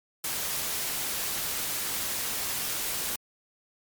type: noise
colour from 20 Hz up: white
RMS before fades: -31 dBFS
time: 0.24-3.16 s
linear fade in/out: 5 ms
effects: MP3 96 kbps